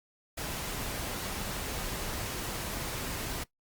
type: noise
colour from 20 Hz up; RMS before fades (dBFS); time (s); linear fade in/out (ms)
pink; -36; 0.37-3.44; 10
effects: noise-tail reverb RT60 0.1 s tail -18 dB re dry + Opus 48 kbps